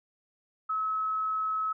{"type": "tone", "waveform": "sine", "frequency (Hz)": 1289, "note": "E6", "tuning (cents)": -39, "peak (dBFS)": -27, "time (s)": [0.69, 1.73], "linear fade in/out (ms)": 10, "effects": []}